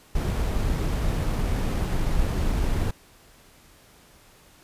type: noise with sample-and-hold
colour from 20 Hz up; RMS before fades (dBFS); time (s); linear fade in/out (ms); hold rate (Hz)
brown; -24; 0.15-2.91; 5; 11025
effects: pink hiss -54 dBFS RMS until 4.63 s + resampled to 32000 Hz